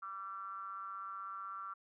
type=ring-modulated tone; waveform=triangle; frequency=98 Hz; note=G2; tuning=in tune; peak=-37 dBFS; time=0.02-1.74 s; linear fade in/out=10 ms; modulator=1260 Hz; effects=none